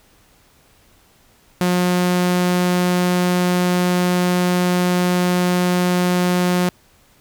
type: tone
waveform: sawtooth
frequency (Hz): 179.2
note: F3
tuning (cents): +45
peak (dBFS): -11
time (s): 1.61-6.69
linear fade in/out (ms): 0
effects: pink hiss -54 dBFS RMS until 7.2 s